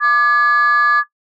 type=tone pair together; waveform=sine; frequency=1187.5 / 1694 Hz; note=D6 / G#6; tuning=+19 / +34 cents; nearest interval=tritone; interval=615 cents; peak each=-11 dBFS; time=0-1.04 s; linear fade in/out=50 ms; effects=noise-tail reverb RT60 0.1 s tail -18 dB re dry + tanh soft clip ceiling -6 dBFS